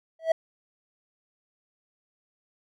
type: tone with exponential growth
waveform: triangle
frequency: 650 Hz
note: E5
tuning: 24 cents flat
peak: -13 dBFS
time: 0.19-0.32 s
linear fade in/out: 5 ms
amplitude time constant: 27 ms
effects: none